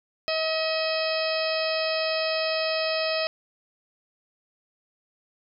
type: harmonic tone with a mistuned harmonic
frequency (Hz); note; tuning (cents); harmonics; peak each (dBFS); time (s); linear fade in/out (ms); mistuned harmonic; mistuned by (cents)
637; D#5; +41; 1 / 2 / 3 / 4 / 5 / 6 / 7 / 8; -26 / -35 / -36 / -32 / -37 / -37 / -36 / -32; 0.28-3.27; 0; 6; +65
effects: none